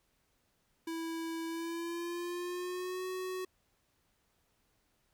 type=tone with pitch glide; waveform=square; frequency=328.5 to 370.9 Hz; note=E4 to F#4; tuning=-6 to +4 cents; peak=-37 dBFS; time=0.87-3.45 s; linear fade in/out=5 ms; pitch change=+210 cents; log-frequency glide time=1.47-3.06 s; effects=pink hiss -75 dBFS RMS until 5.13 s